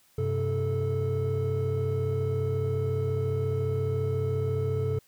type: tone cluster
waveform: triangle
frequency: 96.4 / 130.8 / 436.1 Hz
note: G2 / C3 / A4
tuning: -28 / 0 / -15 cents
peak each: -27 dBFS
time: 0.18-4.99 s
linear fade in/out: 5 ms
effects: tanh soft clip ceiling -17 dBFS + white hiss -63 dBFS RMS until 5.07 s